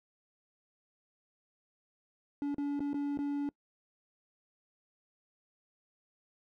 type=tone with dropouts; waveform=triangle; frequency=286 Hz; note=D4; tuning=46 cents flat; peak=-29 dBFS; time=2.42-3.49 s; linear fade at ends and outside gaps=1 ms; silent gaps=2.545-2.582 / 2.794-2.804 / 2.932-2.943 / 3.174-3.189 s; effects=noise-tail reverb RT60 0.1 s tail -24 dB re dry